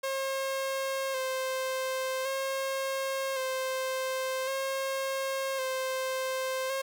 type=tone with vibrato; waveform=sawtooth; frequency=530 Hz; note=C5; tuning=22 cents sharp; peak=-26 dBFS; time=0.03-6.82 s; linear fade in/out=10 ms; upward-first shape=square; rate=0.45 Hz; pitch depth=25 cents each way; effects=10-bit